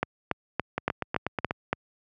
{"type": "two click trains", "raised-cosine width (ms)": 0.5, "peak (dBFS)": [-9, -12], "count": [7, 7], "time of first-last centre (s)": [[0.03, 1.73], [0.78, 1.509]], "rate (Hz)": [3.53, 8.23], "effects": ["high-pass 80 Hz 12 dB/octave"]}